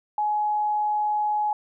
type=tone; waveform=sine; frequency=842 Hz; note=G#5; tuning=24 cents sharp; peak=-21 dBFS; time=0.18-1.53 s; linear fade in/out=2 ms; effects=none